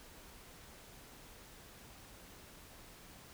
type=silence; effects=pink hiss -56 dBFS RMS until 3.33 s